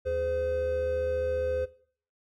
triangle tone cluster, 77.8 / 417.2 / 512 Hz, D#2 / G#4 / C5, 0 / +8 / -38 cents, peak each -34 / -34 / -26 dBFS, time 0.05-1.66 s, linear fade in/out 20 ms, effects noise-tail reverb RT60 0.5 s tail -17 dB re dry

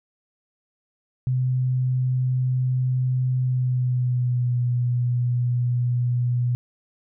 sine tone with pitch glide, 127.7 to 122.43 Hz, C3 to B2, -42 to -15 cents, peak -19 dBFS, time 1.27-6.55 s, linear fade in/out 0 ms, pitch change -73 cents, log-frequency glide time 3.39-4.59 s, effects none

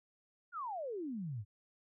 sine exponential sweep, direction down, 1480 to 94.2 Hz, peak -38 dBFS, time 0.52-1.45 s, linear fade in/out 50 ms, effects none

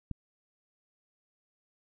click, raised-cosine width 5 ms, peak -23 dBFS, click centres 0.113 s, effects none

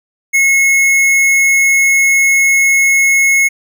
sine tone with tanh clipping, 2177 Hz, C#7, 32 cents flat, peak -9 dBFS, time 0.33-3.49 s, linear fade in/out 20 ms, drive 17 dB, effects none

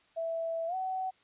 sine tone with pitch glide, 659.3 to 753 Hz, E5 to F#5, 0 to +30 cents, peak -31 dBFS, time 0.16-1.11 s, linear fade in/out 20 ms, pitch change +230 cents, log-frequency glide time 0.67-0.75 s, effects white hiss -66 dBFS RMS until 1.23 s + resampled to 8000 Hz

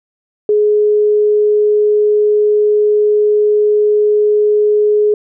sine tone, 420 Hz, G#4, 19 cents sharp, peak -8 dBFS, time 0.49-5.14 s, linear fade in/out 2 ms, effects none

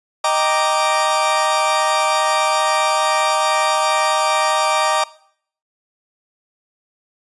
40% pulse chord, Eb major seventh, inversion none, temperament equal, 622.3 / 784 / 932.3 / 1174.7 Hz, Eb5 / G5 / Bb5 / D6, 0 / 0 / 0 / 0 cents, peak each -20 / -21 / -20 / -18 dBFS, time 0.24-5.04 s, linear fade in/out 5 ms, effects noise-tail reverb RT60 0.6 s tail -20 dB re dry + resampled to 24000 Hz

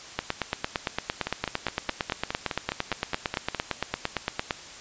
two click trains, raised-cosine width 0.3 ms, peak -12 / -9 dBFS, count 12 / 39, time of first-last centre 1.27-3.547 / 0.19-4.508 s, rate 4.83 / 8.8 Hz, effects white hiss -43 dBFS RMS until 4.8 s + resampled to 16000 Hz

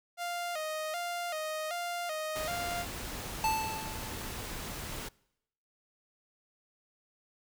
sawtooth tone with vibrato, 659.3 Hz, E5, in tune, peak -30 dBFS, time 0.17-2.86 s, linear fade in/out 50 ms, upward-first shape square, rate 1.3 Hz, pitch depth 99 cents each way
pink noise, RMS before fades -40 dBFS, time 2.35-5.09 s, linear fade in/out 10 ms
square tone with exponential decay, 880 Hz, A5, in tune, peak -26 dBFS, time 3.44-4.46 s, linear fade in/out 2 ms, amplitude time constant 220 ms
effects noise-tail reverb RT60 0.8 s tail -24 dB re dry

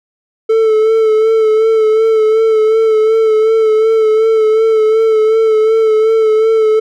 triangle tone with vibrato, 440 Hz, A4, in tune, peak -5 dBFS, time 0.49-6.8 s, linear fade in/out 10 ms, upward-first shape sine, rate 2.7 Hz, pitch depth 30 cents each way, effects none

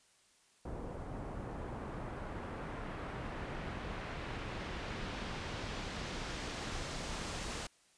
pink noise with low-pass filter sweep, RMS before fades -42 dBFS, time 0.65-7.67 s, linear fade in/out 5 ms, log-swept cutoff 770 to 8600 Hz, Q 0.81, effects white hiss -68 dBFS RMS until 7.97 s + resampled to 22050 Hz

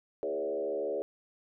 sine tone with frequency modulation, 486 Hz, B4, 28 cents flat, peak -30 dBFS, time 0.23-1.02 s, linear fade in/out 0 ms, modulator 73.4 Hz, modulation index 1.7, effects none

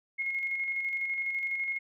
sine tone with tremolo, 2159 Hz, C#7, 46 cents flat, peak -28 dBFS, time 0.18-1.79 s, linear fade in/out 20 ms, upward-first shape square, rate 12 Hz, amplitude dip 35%, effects none

